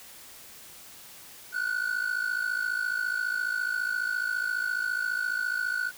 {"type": "ring-modulated tone", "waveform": "triangle", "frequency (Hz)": 1480, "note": "F#6", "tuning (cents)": 0, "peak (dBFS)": -22, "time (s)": [1.52, 5.92], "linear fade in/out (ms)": 50, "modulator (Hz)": 27.3, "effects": ["white hiss -48 dBFS RMS until 5.97 s"]}